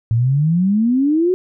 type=exponential sweep; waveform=sine; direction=up; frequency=110 to 376.6 Hz; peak=-12 dBFS; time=0.11-1.34 s; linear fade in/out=0 ms; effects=none